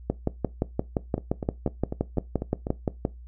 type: two click trains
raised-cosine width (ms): 2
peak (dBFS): -16 / -10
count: 7 / 18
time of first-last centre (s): 1.18-2.669 / 0.1-3.051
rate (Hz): 4.03 / 5.76
effects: noise-tail reverb RT60 0.2 s tail -19 dB re dry + added 60 Hz sine -41 dBFS peak until 3.27 s